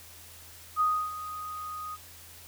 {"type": "tone with ADSR envelope", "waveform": "sine", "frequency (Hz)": 1244.5, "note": "D#6", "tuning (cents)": 0, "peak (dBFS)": -21, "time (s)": [0.76, 1.97], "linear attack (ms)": 46, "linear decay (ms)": 300, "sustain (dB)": -14, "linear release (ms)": 31, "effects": ["added 84 Hz sine -55 dBFS peak until 2.47 s", "white hiss -50 dBFS RMS until 2.47 s"]}